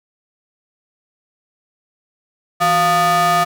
square ring-modulated tone, 267.3 Hz, C4, 37 cents sharp, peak -10 dBFS, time 2.6-3.45 s, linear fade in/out 20 ms, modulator 966 Hz, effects none

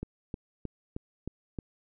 click train, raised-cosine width 3 ms, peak -22 dBFS, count 6, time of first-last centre 0.03-1.588 s, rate 3.21 Hz, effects none

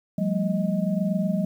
sine tone cluster, 176 / 197.4 / 225 / 625 Hz, F3 / G3 / A3 / D#5, +14 / +12 / +39 / +8 cents, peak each -26 / -24 / -32 / -31 dBFS, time 0.18-1.45 s, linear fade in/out 5 ms, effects 9-bit

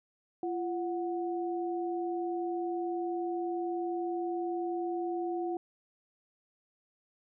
sine tone pair together, 343.7 / 735 Hz, F4 / F#5, -28 / -12 cents, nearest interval octave + minor second, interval 1316 cents, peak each -32 / -37 dBFS, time 0.43-5.57 s, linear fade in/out 2 ms, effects none

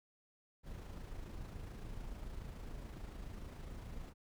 brown noise with amplitude modulation, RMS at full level -45 dBFS, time 0.63-4.14 s, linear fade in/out 50 ms, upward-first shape sine, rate 27 Hz, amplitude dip 40%, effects none

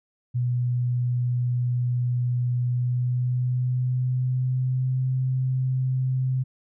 sine tone with pitch glide, 123 to 129.56 Hz, B2 to C3, -7 to -17 cents, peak -21 dBFS, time 0.34-6.44 s, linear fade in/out 20 ms, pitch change +90 cents, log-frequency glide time 2.64-5.08 s, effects none

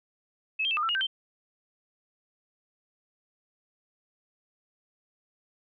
sine tone with pitch steps, 2589 / 3184 / 2646 / 1219 / 1335 / 2868 / 1556 / 3120 Hz, E7 / G7 / E7 / D#6 / E6 / F7 / G6 / G7, -32 / +26 / +6 / -36 / +22 / +45 / -13 / -9 cents, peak -25 dBFS, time 0.59-1.07 s, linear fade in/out 10 ms, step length 60 ms, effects none

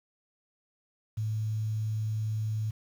sine tone with quantisation, 108.7 Hz, A2, 21 cents flat, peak -28 dBFS, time 1.17-2.71 s, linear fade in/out 10 ms, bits 9, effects none

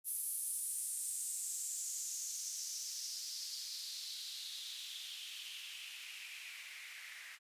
blue noise with band-pass filter sweep, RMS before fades -44 dBFS, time 0.04-7.39 s, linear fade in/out 50 ms, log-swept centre 11000 to 1900 Hz, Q 3.8, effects resampled to 32000 Hz

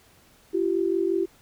sine tone pair together, 339.6 / 385.4 Hz, F4 / G4, -48 / -29 cents, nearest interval major second, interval 219 cents, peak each -24 dBFS, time 0.53-1.26 s, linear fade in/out 20 ms, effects pink hiss -57 dBFS RMS until 1.41 s

